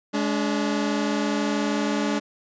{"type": "tone pair together", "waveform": "sawtooth", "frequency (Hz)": [209.9, 288.6], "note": ["G#3", "D4"], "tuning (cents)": [19, -30], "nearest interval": "tritone", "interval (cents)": 551, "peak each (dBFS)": -21, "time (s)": [0.13, 2.2], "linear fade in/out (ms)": 20, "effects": ["resampled to 16000 Hz"]}